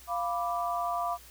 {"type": "chord", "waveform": "sine", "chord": "B diminished", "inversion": "second", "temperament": "equal with one note detuned", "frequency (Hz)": [696, 987.8, 1174.7], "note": ["F5", "B5", "D6"], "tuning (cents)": [-6, 0, 0], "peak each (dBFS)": [-31, -35, -33], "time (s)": [0.07, 1.18], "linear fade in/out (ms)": 50, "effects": ["added 60 Hz sine -55 dBFS peak until 1.3 s", "white hiss -53 dBFS RMS until 1.3 s"]}